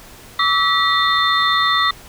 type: tone cluster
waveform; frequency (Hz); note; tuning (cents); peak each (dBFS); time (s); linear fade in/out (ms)
sine; 1143 / 1298 / 1946 / 3598 / 4192; D6 / E6 / B6 / A7 / C8; -47 / -27 / -26 / +38 / +2; -18 / -21 / -19 / -19 / -26; 0.39-1.91; 5
effects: pink hiss -41 dBFS RMS until 2.08 s